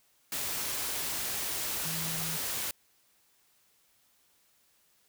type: tone in noise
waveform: sine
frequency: 162.4 Hz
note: E3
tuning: 26 cents flat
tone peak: -39 dBFS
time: 1.85-2.37 s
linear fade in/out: 2 ms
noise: white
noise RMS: -34 dBFS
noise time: 0.32-2.71 s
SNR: -8 dB
effects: white hiss -68 dBFS RMS until 5.08 s